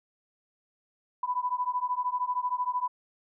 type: beating tone pair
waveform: sine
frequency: 987.8 / 1000.8 Hz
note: B5 / B5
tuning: 0 / +23 cents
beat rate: 13 Hz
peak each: -30 dBFS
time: 1.23-2.88 s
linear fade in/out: 5 ms
effects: none